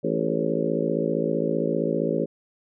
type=harmonic tone with a mistuned harmonic; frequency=55.3 Hz; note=A1; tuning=9 cents sharp; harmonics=3 / 4 / 5 / 6 / 7 / 8 / 9 / 10; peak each=-30 / -30 / -30 / -30 / -30 / -30 / -30 / -30 dBFS; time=0.03-2.26 s; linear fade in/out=20 ms; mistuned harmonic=8; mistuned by=-46 cents; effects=none